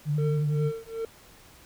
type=tone with vibrato; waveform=sine; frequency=148.5 Hz; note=D3; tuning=20 cents sharp; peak=-23 dBFS; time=0.05-0.72 s; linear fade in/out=50 ms; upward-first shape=sine; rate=11 Hz; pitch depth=38 cents each way
type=tone with tremolo; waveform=triangle; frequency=452.8 Hz; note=A4; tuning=50 cents sharp; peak=-25 dBFS; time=0.18-1.05 s; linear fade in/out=2 ms; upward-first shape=triangle; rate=2.6 Hz; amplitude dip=100%
effects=pink hiss -53 dBFS RMS until 1.65 s